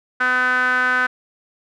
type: tone with band-pass filter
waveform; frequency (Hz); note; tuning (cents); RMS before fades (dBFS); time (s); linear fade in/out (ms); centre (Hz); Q
sawtooth; 252.4; B3; +38; -18; 0.2-1.07; 10; 1500; 7
effects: none